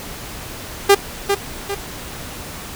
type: tone with echo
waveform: sawtooth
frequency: 400.1 Hz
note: G4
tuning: 35 cents sharp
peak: -3 dBFS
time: 0.89-0.95 s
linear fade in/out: 10 ms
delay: 400 ms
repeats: 2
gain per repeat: -7 dB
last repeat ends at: 1.75 s
effects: pink hiss -32 dBFS RMS until 2.75 s